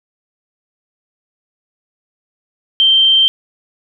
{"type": "tone", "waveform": "sine", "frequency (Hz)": 3136, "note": "G7", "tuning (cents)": 0, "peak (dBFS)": -7, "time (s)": [2.8, 3.28], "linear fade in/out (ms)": 0, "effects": []}